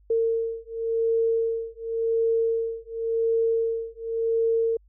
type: beating tone pair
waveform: sine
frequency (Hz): 454.9 / 455.81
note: A#4 / A#4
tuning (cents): -42 / -39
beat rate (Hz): 0.91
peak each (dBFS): -25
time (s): 0.1-4.77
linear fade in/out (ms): 5
effects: added 50 Hz sine -54 dBFS peak until 4.88 s